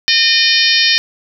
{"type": "harmonic tone", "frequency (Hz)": 610, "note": "D#5", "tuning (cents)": -34, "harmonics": [3, 4, 5, 6, 7, 8, 9], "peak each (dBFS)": [-17, -17, -17, -17, -17, -17, -17], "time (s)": [0.08, 0.98], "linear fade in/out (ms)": 0, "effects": []}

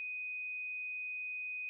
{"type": "tone", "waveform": "sine", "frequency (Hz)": 2496, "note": "D#7", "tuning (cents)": 5, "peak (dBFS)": -38, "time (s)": [0, 1.69], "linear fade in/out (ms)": 0, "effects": []}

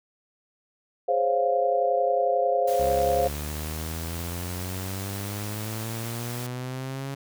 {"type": "chord", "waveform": "sine", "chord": "Db major seventh", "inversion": "second", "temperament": "equal", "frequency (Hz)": [415.3, 523.3, 554.4, 698.5], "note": ["Ab4", "C5", "Db5", "F5"], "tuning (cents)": [0, 0, 0, 0], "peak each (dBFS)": [-30, -24, -29, -24], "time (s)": [1.08, 3.28], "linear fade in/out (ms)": 10}
{"type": "noise", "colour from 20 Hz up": "white", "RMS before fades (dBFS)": -39, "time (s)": [2.67, 6.47], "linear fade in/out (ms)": 10}
{"type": "exponential sweep", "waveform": "sawtooth", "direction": "up", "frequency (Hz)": [66.8, 138.59], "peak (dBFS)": -27, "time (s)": [2.79, 7.15], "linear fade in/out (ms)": 10}
{"effects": []}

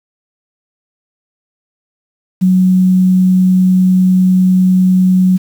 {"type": "tone with quantisation", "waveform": "sine", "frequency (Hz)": 185, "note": "F#3", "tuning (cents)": 0, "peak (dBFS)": -6, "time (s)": [2.41, 5.38], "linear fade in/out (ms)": 20, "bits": 6, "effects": []}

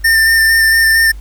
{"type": "tone with vibrato", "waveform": "square", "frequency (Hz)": 1800, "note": "A6", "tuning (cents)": 39, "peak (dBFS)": -8, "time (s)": [0.04, 1.12], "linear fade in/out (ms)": 10, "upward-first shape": "square", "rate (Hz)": 4.4, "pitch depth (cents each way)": 12, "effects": ["added 50 Hz sine -26 dBFS peak until 1.2 s", "pink hiss -47 dBFS RMS until 1.2 s"]}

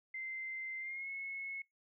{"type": "tone with pitch glide", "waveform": "sine", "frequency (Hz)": [2079, 2186], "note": ["C7", "C#7"], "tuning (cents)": [-12, -25], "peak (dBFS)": -40, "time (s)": [0.14, 1.62], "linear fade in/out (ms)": 5, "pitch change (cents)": 87, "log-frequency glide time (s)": [0.79, 1.09], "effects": ["noise-tail reverb RT60 0.2 s tail -26 dB re dry"]}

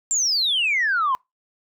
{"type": "exponential sweep", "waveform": "sine", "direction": "down", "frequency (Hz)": [7490, 1002], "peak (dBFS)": -17, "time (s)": [0.11, 1.15], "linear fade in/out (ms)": 0, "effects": ["noise-tail reverb RT60 0.2 s tail -26 dB re dry", "tanh soft clip ceiling -14 dBFS"]}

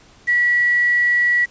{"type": "tone with quantisation", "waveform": "sine", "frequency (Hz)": 1939, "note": "B6", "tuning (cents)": -32, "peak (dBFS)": -13, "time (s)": [0.27, 1.46], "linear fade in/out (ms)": 20, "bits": 6, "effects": ["pink hiss -49 dBFS RMS until 1.5 s", "resampled to 16000 Hz"]}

